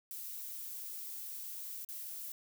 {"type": "noise with dropouts", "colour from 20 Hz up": "violet", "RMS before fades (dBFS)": -44, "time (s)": [0.11, 2.32], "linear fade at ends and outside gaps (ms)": 1, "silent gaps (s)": [1.848, 1.888], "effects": []}